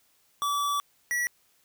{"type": "tone pair in turn", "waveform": "square", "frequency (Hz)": [1152, 1937.4], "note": ["D6", "B6"], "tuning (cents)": [-34, -34], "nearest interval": "major sixth", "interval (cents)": 900, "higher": "second", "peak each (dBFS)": -26, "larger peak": "neither", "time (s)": [[0.42, 0.8], [1.11, 1.27]], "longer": "first", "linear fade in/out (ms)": 0, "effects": ["white hiss -66 dBFS RMS until 1.64 s"]}